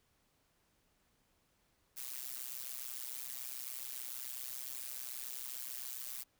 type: noise with amplitude modulation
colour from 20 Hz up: blue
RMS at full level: -40 dBFS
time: 1.96-6.24 s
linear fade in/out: 20 ms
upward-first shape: sine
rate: 127 Hz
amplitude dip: 100%
effects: pink hiss -75 dBFS RMS until 6.39 s